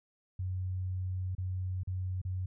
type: tone with dropouts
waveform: sine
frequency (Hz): 92.5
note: F#2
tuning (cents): 0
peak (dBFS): -32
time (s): 0.39-2.46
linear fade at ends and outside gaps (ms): 5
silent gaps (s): 1.351-1.381 / 1.834-1.873 / 2.216-2.25
effects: none